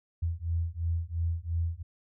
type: beating tone pair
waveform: sine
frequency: 82.41 / 85.31 Hz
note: E2 / F2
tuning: 0 / -40 cents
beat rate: 2.9 Hz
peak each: -31 dBFS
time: 0.22-1.83 s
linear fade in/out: 10 ms
effects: none